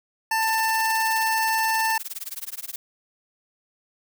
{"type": "tone", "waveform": "25% pulse", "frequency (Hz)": 890, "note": "A5", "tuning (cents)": 20, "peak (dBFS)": -17, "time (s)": [0.31, 1.98], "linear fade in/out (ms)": 5}
{"type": "noise with tremolo", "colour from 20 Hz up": "blue", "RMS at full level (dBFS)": -31, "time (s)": [0.42, 2.76], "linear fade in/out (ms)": 2, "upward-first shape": "sine", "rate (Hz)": 19, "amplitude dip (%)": 100}
{"effects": []}